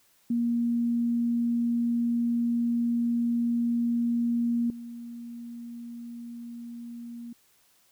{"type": "tone with level steps", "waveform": "sine", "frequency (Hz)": 236.1, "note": "A#3", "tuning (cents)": 22, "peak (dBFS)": [-23, -37], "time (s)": [0.3, 7.33], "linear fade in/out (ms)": 5, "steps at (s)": 4.7, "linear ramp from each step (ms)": 2, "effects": ["white hiss -64 dBFS RMS until 7.91 s"]}